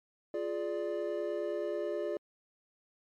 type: chord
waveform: triangle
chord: D diminished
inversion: first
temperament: equal with one note detuned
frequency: 349.2 / 418.7 / 587.3 Hz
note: F4 / Ab4 / D5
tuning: 0 / +14 / 0 cents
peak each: -35 / -35 / -34 dBFS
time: 0.34-2.17 s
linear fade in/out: 2 ms
effects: MP3 64 kbps